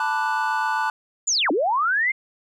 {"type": "chord", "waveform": "triangle", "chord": "B minor seventh", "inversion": "third", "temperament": "equal", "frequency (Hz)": [880, 987.8, 1174.7, 1480], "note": ["A5", "B5", "D6", "F#6"], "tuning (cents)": [0, 0, 0, 0], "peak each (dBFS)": [-22, -26, -28, -24], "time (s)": [0, 0.9], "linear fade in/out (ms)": 2}
{"type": "linear two-way sweep", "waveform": "sine", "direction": "down then up", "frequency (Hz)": [7330, 260.5, 2151], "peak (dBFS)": -18, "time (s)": [1.27, 2.12], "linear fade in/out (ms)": 10, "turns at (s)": 1.51}
{"effects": []}